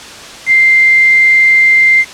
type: tone with quantisation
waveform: sine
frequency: 2093 Hz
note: C7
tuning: in tune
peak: -4 dBFS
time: 0.46-2.05 s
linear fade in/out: 50 ms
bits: 4
effects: white hiss -29 dBFS RMS until 2.13 s + low-pass 6000 Hz 12 dB/octave